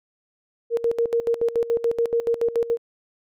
sine tone with tremolo, 466.2 Hz, A#4, in tune, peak -17 dBFS, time 0.7-2.78 s, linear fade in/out 50 ms, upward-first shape square, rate 7 Hz, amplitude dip 80%, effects none

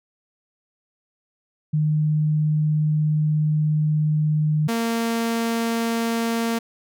sine / sawtooth tone pair in turn, 152.8 / 229.9 Hz, D#3 / A#3, -31 / -24 cents, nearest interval perfect fifth, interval 707 cents, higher second, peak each -17 dBFS, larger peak neither, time 1.73-4.68 / 4.68-6.59 s, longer first, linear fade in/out 10 ms, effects none

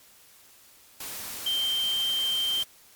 sine tone in noise, 3140 Hz, G7, 2 cents sharp, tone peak -24 dBFS, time 1.46-2.63 s, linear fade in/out 5 ms, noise white, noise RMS -37 dBFS, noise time 1-2.64 s, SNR +10 dB, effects white hiss -55 dBFS RMS until 2.95 s + MP3 96 kbps

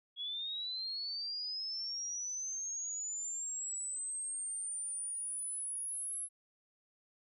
sine linear sweep, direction up, 3322 to 11000 Hz, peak -37 dBFS, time 0.16-6.29 s, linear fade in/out 50 ms, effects none

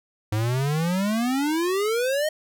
square exponential sweep, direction up, 103.83 to 630 Hz, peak -22 dBFS, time 0.32-2.29 s, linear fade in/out 5 ms, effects none

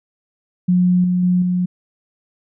sine tone with level steps, 180 Hz, F#3, 47 cents flat, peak -11 / -14 / -12 / -15 dBFS, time 0.68-1.66 s, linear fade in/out 10 ms, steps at 1.04 / 1.23 / 1.42 s, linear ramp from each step 2 ms, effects none

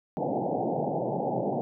white band-pass noise, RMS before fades -29 dBFS, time 0.17-1.61 s, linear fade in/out 0 ms, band 120 to 840 Hz, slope 96 dB/octave, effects none

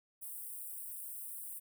white high-pass noise, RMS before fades -45 dBFS, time 0.21-1.6 s, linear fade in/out 20 ms, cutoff 8300 Hz, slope 96 dB/octave, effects none

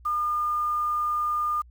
sine tone with quantisation, 1210 Hz, D#6, 49 cents flat, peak -23 dBFS, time 0.05-1.62 s, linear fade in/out 10 ms, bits 8, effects added 60 Hz sine -48 dBFS peak until 1.7 s

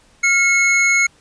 square tone pair together, 1396.9 / 2183 Hz, F6 / C#7, 0 / -27 cents, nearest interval minor sixth, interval 773 cents, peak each -23 / -13 dBFS, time 0.23-1.07 s, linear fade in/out 10 ms, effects pink hiss -53 dBFS RMS until 1.2 s + resampled to 22050 Hz

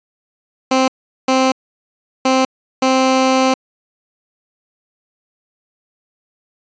15% pulse tone bursts at uneven times, 261.6 Hz, C4, in tune, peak -5 dBFS, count 4, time 0.71-0.88 / 1.28-1.52 / 2.25-2.45 / 2.82-3.54 s, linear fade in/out 5 ms, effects resampled to 16000 Hz

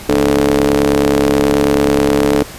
sawtooth ring-modulated tone, 69.3 Hz, C#2, in tune, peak -3 dBFS, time 0.09-2.43 s, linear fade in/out 0 ms, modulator 366 Hz, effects pink hiss -32 dBFS RMS until 2.58 s + resampled to 32000 Hz

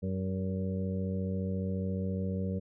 harmonic tone with a mistuned harmonic, 94.4 Hz, F#2, 35 cents sharp, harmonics 1 / 2 / 3 / 4 / 5 / 6, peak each -34 / -33 / -47 / -46 / -40 / -45 dBFS, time 0.02-2.6 s, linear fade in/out 20 ms, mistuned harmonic 4, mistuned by +42 cents, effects none

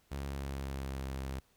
sawtooth tone with pitch glide, 69.3 to 66.86 Hz, C#2 to C2, 0 to +38 cents, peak -33 dBFS, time 0.11-1.4 s, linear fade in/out 10 ms, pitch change -62 cents, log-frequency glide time 0.24-1.03 s, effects pink hiss -70 dBFS RMS until 1.56 s

